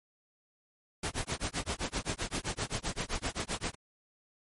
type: noise with tremolo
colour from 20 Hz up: pink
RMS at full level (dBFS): -32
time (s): 1.03-3.75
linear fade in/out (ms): 5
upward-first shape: sine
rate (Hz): 7.7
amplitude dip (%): 100
effects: MP3 48 kbps